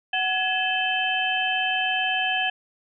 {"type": "tone cluster", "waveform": "sine", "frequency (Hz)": [747, 1686, 2613, 3084], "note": ["F#5", "G#6", "E7", "G7"], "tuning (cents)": [16, 26, -16, -29], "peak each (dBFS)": -27, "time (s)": [0.13, 2.5], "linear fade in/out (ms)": 5, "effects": []}